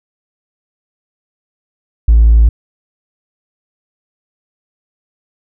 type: tone with hard clipping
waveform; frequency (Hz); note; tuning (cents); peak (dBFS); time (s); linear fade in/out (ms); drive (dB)
sine; 55.9; A1; +28; -4; 2.08-2.49; 5; 1
effects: none